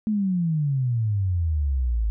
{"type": "exponential sweep", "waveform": "sine", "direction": "down", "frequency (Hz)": [220, 52.1], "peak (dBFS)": -20, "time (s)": [0.07, 2.1], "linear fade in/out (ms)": 0, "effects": []}